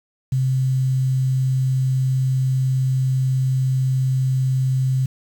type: tone with quantisation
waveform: sine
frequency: 130.81 Hz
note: C3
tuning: in tune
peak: -16 dBFS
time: 0.32-5.06 s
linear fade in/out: 5 ms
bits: 7
effects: none